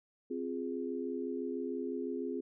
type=chord; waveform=sine; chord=F minor; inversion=second; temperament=equal; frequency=261.6 / 349.2 / 415.3 Hz; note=C4 / F4 / Ab4; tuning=0 / 0 / 0 cents; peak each=-38 / -40 / -39 dBFS; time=0.3-2.41 s; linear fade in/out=10 ms; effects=none